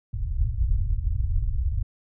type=low-pass noise; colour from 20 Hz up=pink; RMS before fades=-24 dBFS; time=0.13-1.83 s; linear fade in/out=5 ms; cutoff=110 Hz; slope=48 dB/octave; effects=none